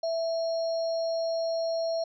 sine tone with sample-and-hold, 660 Hz, E5, 2 cents sharp, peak -26 dBFS, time 0.03-2.04 s, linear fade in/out 5 ms, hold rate 4900 Hz, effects resampled to 16000 Hz

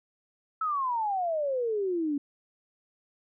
sine exponential sweep, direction down, 1320 to 278.1 Hz, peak -26 dBFS, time 0.61-2.18 s, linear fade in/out 5 ms, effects none

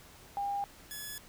sine / 5% pulse tone pair in turn, 804 / 1703.6 Hz, G5 / G#6, +44 / +44 cents, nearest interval octave + minor second, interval 1300 cents, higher second, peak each -31 / -29 dBFS, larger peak second, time 0.37-0.64 / 0.91-1.18 s, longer neither, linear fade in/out 0 ms, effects pink hiss -55 dBFS RMS until 1.28 s

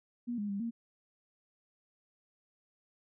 sine tone with pitch steps, 240.1 / 206.2 / 199.3 / 231.8 Hz, B3 / G#3 / G3 / A#3, -49 / -12 / +29 / -10 cents, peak -33 dBFS, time 0.27-0.71 s, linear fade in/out 20 ms, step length 110 ms, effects none

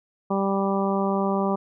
harmonic tone, 196 Hz, G3, in tune, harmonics 1 / 2 / 3 / 4 / 5 / 6, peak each -24 / -27 / -29 / -30 / -31 / -32 dBFS, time 0.3-1.56 s, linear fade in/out 10 ms, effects none

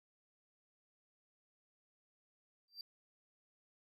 triangle tone with exponential growth, 4699 Hz, D8, in tune, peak -40 dBFS, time 2.68-2.81 s, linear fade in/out 2 ms, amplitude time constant 27 ms, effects none

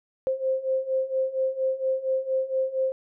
sine beating tone pair, 523.3 / 527.6 Hz, C5 / C5, 0 / +14 cents, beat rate 4.3 Hz, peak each -28 / -25 dBFS, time 0.27-2.92 s, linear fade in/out 0 ms, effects none

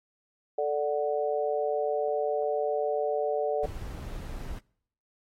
sine chord, D major, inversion second, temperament equal, 440 / 587.3 / 740 Hz, A4 / D5 / F#5, 0 / 0 / 0 cents, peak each -29 / -29 / -32 dBFS, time 0.58-3.66 s, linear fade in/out 5 ms
brown noise, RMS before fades -37 dBFS, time 3.63-4.59 s, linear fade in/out 5 ms
effects noise-tail reverb RT60 0.7 s tail -25 dB re dry + AAC 48 kbps

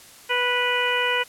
harmonic tone, 491.9 Hz, B4, 7 cents flat, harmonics 1 / 2 / 3 / 4 / 5 / 6, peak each -27 / -27 / -27 / -27 / -27 / -27 dBFS, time 0.29-1.24 s, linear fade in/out 20 ms, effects white hiss -47 dBFS RMS until 1.28 s + low-pass 12000 Hz 12 dB/octave

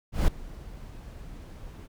brown noise with ADSR envelope, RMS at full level -20 dBFS, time 0.12-1.88 s, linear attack 160 ms, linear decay 4 ms, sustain -22 dB, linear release 29 ms, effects none

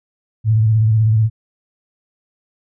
sine tone with vibrato, 110 Hz, A2, in tune, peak -10 dBFS, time 0.44-1.3 s, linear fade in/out 50 ms, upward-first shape square, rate 16 Hz, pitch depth 42 cents each way, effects none

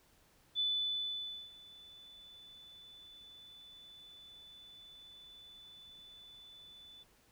sine tone with ADSR envelope, 3491 Hz, A7, 14 cents flat, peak -30 dBFS, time 0.55-7.04 s, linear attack 41 ms, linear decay 910 ms, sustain -23 dB, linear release 19 ms, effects pink hiss -68 dBFS RMS until 7.31 s

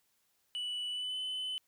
sine tone with pitch glide, 2960 to 3024 Hz, F#7 to F#7, 0 to +37 cents, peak -32 dBFS, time 0.55-1.58 s, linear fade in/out 0 ms, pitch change +37 cents, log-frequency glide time 0.9-1.17 s, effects tanh soft clip ceiling -34 dBFS + white hiss -75 dBFS RMS until 1.67 s

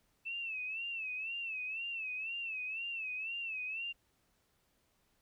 sine tone with vibrato, 2637 Hz, E7, in tune, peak -37 dBFS, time 0.25-3.93 s, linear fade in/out 20 ms, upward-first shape sine, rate 2 Hz, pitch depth 100 cents each way, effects pink hiss -75 dBFS RMS until 5.21 s

